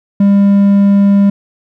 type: tone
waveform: triangle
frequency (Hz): 200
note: G3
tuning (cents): +35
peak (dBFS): -3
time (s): 0.2-1.3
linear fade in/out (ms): 5
effects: none